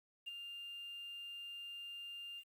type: tone with ADSR envelope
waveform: sine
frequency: 2800 Hz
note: F7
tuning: 4 cents sharp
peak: -39 dBFS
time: 0.26-2.44 s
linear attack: 20 ms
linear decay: 16 ms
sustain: -6 dB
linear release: 60 ms
effects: tanh soft clip ceiling -37 dBFS + 11-bit